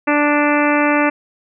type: harmonic tone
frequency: 293.7 Hz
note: D4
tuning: in tune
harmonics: 1 / 2 / 3 / 4 / 5 / 6 / 7 / 8 / 9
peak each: -16 / -19 / -21 / -22 / -23 / -24 / -24 / -25 / -26 dBFS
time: 0.07-1.1 s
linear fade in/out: 10 ms
effects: none